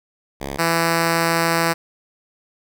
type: tone pair in turn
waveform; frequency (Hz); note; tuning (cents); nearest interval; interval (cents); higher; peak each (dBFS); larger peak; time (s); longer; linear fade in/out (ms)
5% pulse; 69.3 / 166.45; C#2 / E3; 0 / +17; octave + minor third; 1517; second; -15 / -5; second; 0.4-0.58 / 0.58-1.74; second; 20
effects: none